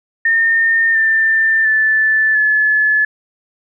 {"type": "tone with pitch steps", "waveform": "sine", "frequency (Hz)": [1821, 1786.6, 1752.9, 1719.8], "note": ["A#6", "A6", "A6", "A6"], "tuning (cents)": [-41, 26, -7, -40], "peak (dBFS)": -10, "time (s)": [0.25, 3.05], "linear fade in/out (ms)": 5, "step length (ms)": 700, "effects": []}